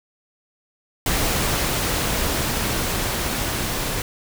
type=noise with level ramp; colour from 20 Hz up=pink; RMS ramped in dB=-21 to -25 dBFS; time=1.06-4.02 s; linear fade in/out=2 ms; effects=none